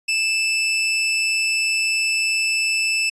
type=tone with amplitude modulation; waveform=sawtooth; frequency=2637 Hz; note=E7; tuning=in tune; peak=-13 dBFS; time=0.08-3.1 s; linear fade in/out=10 ms; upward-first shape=sine; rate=198 Hz; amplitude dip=35%; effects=resampled to 22050 Hz